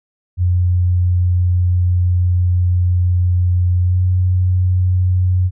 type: tone with pitch glide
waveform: sine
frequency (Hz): 89.4 to 91.33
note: F2 to F#2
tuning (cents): +41 to -22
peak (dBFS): -11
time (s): 0.37-5.51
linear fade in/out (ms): 50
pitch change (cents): +37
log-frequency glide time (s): 3.79-4.01
effects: none